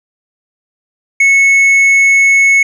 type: tone with tanh clipping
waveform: sine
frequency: 2200 Hz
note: C#7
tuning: 14 cents flat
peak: -6 dBFS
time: 1.2-2.63 s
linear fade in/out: 5 ms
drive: 5 dB
effects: none